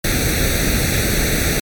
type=noise with comb filter; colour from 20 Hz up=pink; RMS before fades=-17 dBFS; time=0.04-1.6 s; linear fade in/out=5 ms; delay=0.49 ms; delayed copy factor=+0.85; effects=MP3 96 kbps